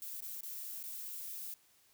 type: noise with dropouts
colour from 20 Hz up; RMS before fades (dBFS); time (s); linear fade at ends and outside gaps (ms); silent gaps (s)
violet; -44; 0.02-1.54; 0; 0.205-0.223 / 0.408-0.432 / 0.828-0.838
effects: white hiss -68 dBFS RMS until 1.93 s